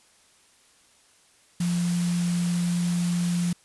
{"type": "tone in noise", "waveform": "sine", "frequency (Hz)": 174.61, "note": "F3", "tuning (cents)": 0, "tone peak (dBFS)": -22, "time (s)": [1.6, 3.53], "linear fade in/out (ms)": 5, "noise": "white", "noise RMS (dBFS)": -36, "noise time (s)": [1.6, 3.53], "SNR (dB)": 11, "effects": ["white hiss -59 dBFS RMS until 3.64 s", "resampled to 24000 Hz"]}